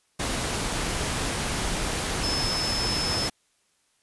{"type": "tone in noise", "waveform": "sine", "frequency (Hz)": 5230, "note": "E8", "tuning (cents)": -15, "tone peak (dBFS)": -27, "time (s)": [2.23, 3.28], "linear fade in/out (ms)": 10, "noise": "pink", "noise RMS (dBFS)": -28, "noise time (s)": [0.19, 3.3], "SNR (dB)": -2, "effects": ["white hiss -68 dBFS RMS until 4.02 s", "resampled to 24000 Hz"]}